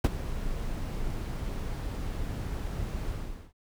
brown noise with ADSR envelope, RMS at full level -17 dBFS, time 0.04-3.53 s, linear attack 7 ms, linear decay 31 ms, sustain -16 dB, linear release 440 ms, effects none

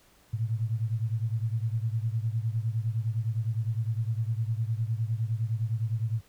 sine beating tone pair, 109.6 / 119.4 Hz, A2 / A#2, -6 / +42 cents, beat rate 9.8 Hz, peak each -28 / -31 dBFS, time 0.33-6.21 s, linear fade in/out 10 ms, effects pink hiss -61 dBFS RMS until 6.28 s

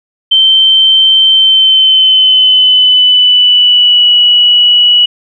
sine tone with pitch glide, 3109 to 2935 Hz, G7 to F#7, -15 to -15 cents, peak -3 dBFS, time 0.31-5.06 s, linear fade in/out 10 ms, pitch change -100 cents, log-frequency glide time 1.3-4.11 s, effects none

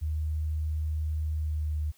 sine tone with pitch glide, 77.3 to 76.1 Hz, D#2 to D#2, -11 to -38 cents, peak -27 dBFS, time 0.01-1.92 s, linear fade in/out 20 ms, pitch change -27 cents, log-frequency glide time 1.35-1.76 s, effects white hiss -63 dBFS RMS until 1.97 s

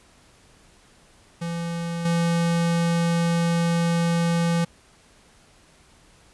square tone with level steps, 169.2 Hz, E3, 45 cents sharp, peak -27 / -20 dBFS, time 1.41-4.65 s, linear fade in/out 10 ms, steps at 2.05 s, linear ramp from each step 5 ms, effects pink hiss -55 dBFS RMS until 6.33 s + resampled to 24000 Hz

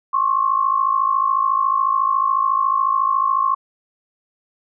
sine tone pair together, 1068 / 1122 Hz, C6 / C#6, +35 / +21 cents, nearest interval minor second, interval 86 cents, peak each -17 / -19 dBFS, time 0.13-3.55 s, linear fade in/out 10 ms, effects none

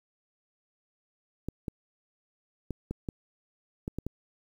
clicks, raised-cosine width 3 ms, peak -20 dBFS, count 8, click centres 1.486 / 1.682 / 2.707 / 2.91 / 3.088 / 3.879 / 3.986 / 4.066 s, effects 9-bit

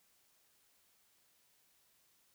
silence, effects white hiss -72 dBFS RMS until 2.34 s

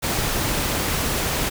pink noise, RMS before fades -23 dBFS, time 0.02-1.5 s, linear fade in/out 20 ms, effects none

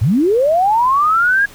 sine linear sweep, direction up, 86.2 to 1661.2 Hz, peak -10 dBFS, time 0.01-1.46 s, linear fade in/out 10 ms, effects pink hiss -40 dBFS RMS until 1.54 s

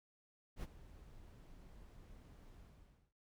brown noise with ADSR envelope, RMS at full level -41 dBFS, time 0.56-3.13 s, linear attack 70 ms, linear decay 31 ms, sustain -17 dB, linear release 540 ms, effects none

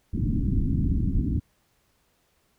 pink low-pass noise, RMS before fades -24 dBFS, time 0.13-1.4 s, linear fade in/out 10 ms, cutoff 300 Hz, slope 48 dB/octave, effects pink hiss -68 dBFS RMS until 2.58 s

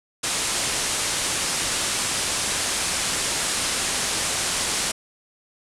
white low-pass noise, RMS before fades -25 dBFS, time 0.23-4.92 s, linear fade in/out 10 ms, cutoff 10000 Hz, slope 48 dB/octave, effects none

